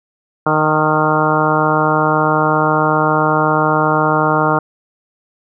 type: harmonic tone with a mistuned harmonic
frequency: 154.6 Hz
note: D#3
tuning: 11 cents flat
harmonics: 1 / 2 / 3 / 4 / 5 / 6 / 7 / 8 / 9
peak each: -20 / -20 / -20 / -20 / -20 / -20 / -20 / -20 / -20 dBFS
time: 0.46-4.59 s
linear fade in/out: 5 ms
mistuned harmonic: 6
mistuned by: -20 cents
effects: none